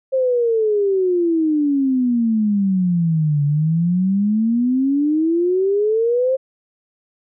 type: exponential two-way sweep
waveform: sine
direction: down then up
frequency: 534 to 142.8 to 534 Hz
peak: -14 dBFS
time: 0.12-6.37 s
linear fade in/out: 20 ms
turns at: 3.44 s
effects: none